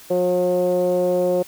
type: tone with low-pass filter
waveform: 10% pulse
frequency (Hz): 180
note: F#3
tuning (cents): -47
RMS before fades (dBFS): -19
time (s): 0.1-1.43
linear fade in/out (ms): 10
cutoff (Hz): 490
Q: 6.1
effects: white hiss -44 dBFS RMS until 1.47 s